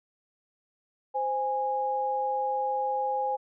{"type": "tone pair together", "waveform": "sine", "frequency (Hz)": [519.7, 825], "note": ["C5", "G#5"], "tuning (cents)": [-12, -12], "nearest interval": "minor sixth", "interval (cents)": 800, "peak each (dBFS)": [-31, -27], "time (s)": [1.14, 3.37], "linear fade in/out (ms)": 20, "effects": []}